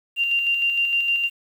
sine tone with tremolo, 2780 Hz, F7, 9 cents flat, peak -17 dBFS, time 0.16-1.3 s, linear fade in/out 50 ms, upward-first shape square, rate 6.5 Hz, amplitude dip 35%, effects 8-bit

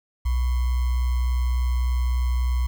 sine tone with sample-and-hold, 61.74 Hz, B1, in tune, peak -19 dBFS, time 0.25-2.67 s, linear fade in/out 10 ms, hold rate 1050 Hz, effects none

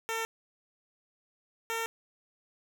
10% pulse tone pair in turn, 451.4 / 454.8 Hz, A4 / A#4, +44 / -43 cents, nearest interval unison, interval 13 cents, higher second, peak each -23 dBFS, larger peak neither, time 0.09-0.25 / 1.7-1.86 s, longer neither, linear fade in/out 0 ms, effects none

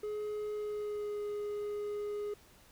triangle tone with pitch glide, 421.5 to 414.7 Hz, G#4 to G#4, +26 to -3 cents, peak -33 dBFS, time 0.03-2.34 s, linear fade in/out 5 ms, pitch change -29 cents, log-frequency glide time 0.53-1.21 s, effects pink hiss -61 dBFS RMS until 2.71 s

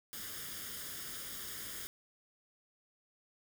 white noise with comb filter, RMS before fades -44 dBFS, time 0.13-1.87 s, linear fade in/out 0 ms, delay 0.59 ms, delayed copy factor +0.65, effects none

